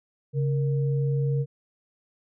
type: tone pair together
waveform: sine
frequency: 138.97 / 466.2 Hz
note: C#3 / A#4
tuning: +5 / 0 cents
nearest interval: octave + major sixth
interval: 2095 cents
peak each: -22 / -32 dBFS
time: 0.33-1.46 s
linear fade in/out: 50 ms
effects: none